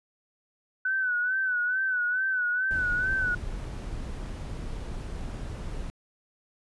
sine tone with vibrato, 1500 Hz, F#6, 23 cents sharp, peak -24 dBFS, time 0.85-3.35 s, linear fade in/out 5 ms, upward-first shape sine, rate 2.3 Hz, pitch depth 64 cents each way
brown noise, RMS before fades -35 dBFS, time 2.71-5.9 s, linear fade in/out 0 ms
effects resampled to 24000 Hz

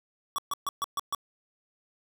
square tone bursts, 1132 Hz, C#6, 36 cents sharp, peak -28 dBFS, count 6, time 0.36-1.148 s, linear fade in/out 0 ms, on 23 ms, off 130 ms, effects none

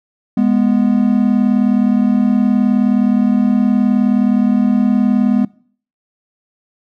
triangle tone pair together, 207.1 / 246.3 Hz, G#3 / B3, -5 / -5 cents, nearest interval minor third, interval 300 cents, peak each -11 dBFS, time 0.37-5.45 s, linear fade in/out 5 ms, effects noise-tail reverb RT60 0.5 s tail -22 dB re dry

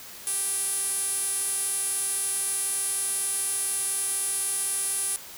sawtooth tone with band-pass filter, 392 Hz, G4, in tune, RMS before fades -28 dBFS, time 0.27-5.16 s, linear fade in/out 0 ms, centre 10000 Hz, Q 8.5, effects white hiss -43 dBFS RMS until 5.37 s

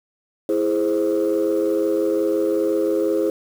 sine chord, E augmented, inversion none, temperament equal, 329.6 / 415.3 / 523.3 Hz, E4 / G#4 / B#4, 0 / 0 / 0 cents, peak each -20 / -20 / -21 dBFS, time 0.49-3.3 s, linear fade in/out 2 ms, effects tanh soft clip ceiling -12 dBFS + 7-bit

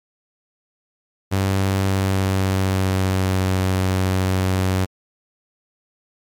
sawtooth tone with pitch glide, 96.6 to 93.8 Hz, G2 to F#2, -25 to +24 cents, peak -13 dBFS, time 1.31-4.86 s, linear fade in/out 20 ms, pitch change -51 cents, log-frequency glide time 1.81-3.53 s, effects MP3 96 kbps

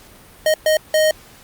square tone bursts at uneven times, 622.3 Hz, D#5, in tune, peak -13 dBFS, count 3, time 0.46-0.54 / 0.66-0.77 / 0.94-1.11 s, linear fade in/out 2 ms, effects pink hiss -45 dBFS RMS until 1.43 s + Opus 48 kbps

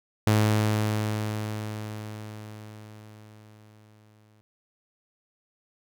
sawtooth tone with exponential decay, 107.1 Hz, A2, 46 cents flat, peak -14 dBFS, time 0.27-4.41 s, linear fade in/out 0 ms, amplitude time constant 900 ms, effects none

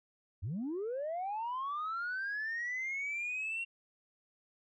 sine linear sweep, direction up, 78 to 2757 Hz, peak -33 dBFS, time 0.42-3.65 s, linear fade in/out 20 ms, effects tanh soft clip ceiling -32 dBFS

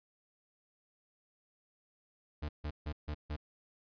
40% pulse tone bursts, 75 Hz, D2, 37 cents sharp, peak -35 dBFS, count 5, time 2.42-3.365 s, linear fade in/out 10 ms, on 69 ms, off 150 ms, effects resampled to 11025 Hz

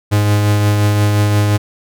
45% pulse tone with tremolo, 103.83 Hz, G#2, in tune, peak -9 dBFS, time 0.11-1.58 s, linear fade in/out 20 ms, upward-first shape triangle, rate 5.7 Hz, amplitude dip 30%, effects none

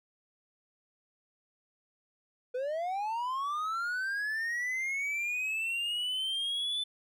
triangle linear sweep, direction up, 485.9 to 3520 Hz, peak -29 dBFS, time 2.54-6.84 s, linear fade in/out 10 ms, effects none

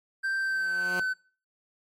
triangle tone with pitch glide, 1568 to 1517.2 Hz, G6 to F#6, 0 to +43 cents, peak -24 dBFS, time 0.23-1.14 s, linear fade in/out 20 ms, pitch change -57 cents, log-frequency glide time 0.38-0.92 s
10% pulse tone with exponential growth, 180 Hz, F#3, 47 cents flat, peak -22 dBFS, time 0.35-1 s, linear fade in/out 2 ms, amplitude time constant 140 ms
effects noise-tail reverb RT60 0.4 s tail -22 dB re dry + MP3 64 kbps

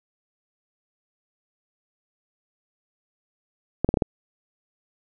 clicks, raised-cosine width 2 ms, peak -6 dBFS, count 5, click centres 3.846 / 3.89 / 3.941 / 3.972 / 4.022 s, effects none

